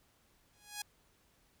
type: tone with exponential growth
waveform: 5% pulse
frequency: 830.6 Hz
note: G#5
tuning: in tune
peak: -25 dBFS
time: 0.53-0.82 s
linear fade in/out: 5 ms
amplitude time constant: 63 ms
effects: pink hiss -70 dBFS RMS until 1.6 s